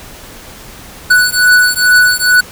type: beating tone pair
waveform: square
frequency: 1480 / 1482.3 Hz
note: F#6 / F#6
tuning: 0 / +3 cents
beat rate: 2.3 Hz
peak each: -10 dBFS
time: 1.1-2.41 s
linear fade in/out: 10 ms
effects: pink hiss -33 dBFS RMS until 2.51 s